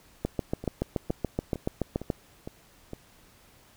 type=two click trains; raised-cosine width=2 ms; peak=-23 / -13 dBFS; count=6 / 14; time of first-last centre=0.64-2.934 / 0.25-2.102 s; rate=2.18 / 7.02 Hz; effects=pink hiss -58 dBFS RMS until 3.76 s